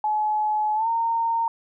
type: tone with pitch glide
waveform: sine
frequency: 852 to 918.4 Hz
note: G#5 to A#5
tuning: +44 to -26 cents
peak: -20 dBFS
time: 0.04-1.48 s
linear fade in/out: 2 ms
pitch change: +130 cents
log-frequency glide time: 0.75-0.88 s
effects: none